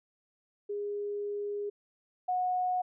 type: tone pair in turn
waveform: sine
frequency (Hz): 410 / 730.5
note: G#4 / F#5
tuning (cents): -22 / -22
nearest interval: minor seventh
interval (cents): 1000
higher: second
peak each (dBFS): -32 / -27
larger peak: second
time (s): 0.69-1.7 / 2.28-2.82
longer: first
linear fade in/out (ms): 10
effects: none